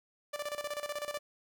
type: tone with tremolo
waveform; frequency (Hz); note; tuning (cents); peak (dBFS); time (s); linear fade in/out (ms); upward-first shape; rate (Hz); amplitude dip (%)
sawtooth; 587.3; D5; 0; -30; 0.33-1.19; 10; square; 16; 75
effects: none